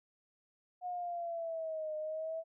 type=linear two-way sweep; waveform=sine; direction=down then up; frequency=726 to 613 to 656 Hz; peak=-36 dBFS; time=0.81-2.44 s; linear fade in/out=50 ms; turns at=1.96 s; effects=none